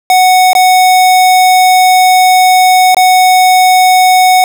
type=tone with dropouts; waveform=square; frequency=740 Hz; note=F#5; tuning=in tune; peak=-4 dBFS; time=0.1-4.44 s; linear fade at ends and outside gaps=1 ms; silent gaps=0.532-0.551 / 2.946-2.968 s; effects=none